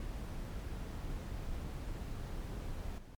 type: noise with level steps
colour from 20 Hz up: brown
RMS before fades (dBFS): -41 / -50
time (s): 0-3.15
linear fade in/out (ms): 2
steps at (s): 2.98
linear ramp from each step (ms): 2
effects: MP3 96 kbps